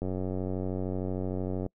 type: click train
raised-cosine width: 2 ms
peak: -20 dBFS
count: 154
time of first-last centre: 0.02-1.663 s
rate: 93.1 Hz
effects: noise-tail reverb RT60 0.1 s tail -26 dB re dry